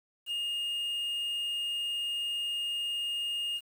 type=tone with quantisation; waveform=triangle; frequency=2839 Hz; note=F7; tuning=28 cents sharp; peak=-29 dBFS; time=0.26-3.61 s; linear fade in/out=50 ms; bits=9; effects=none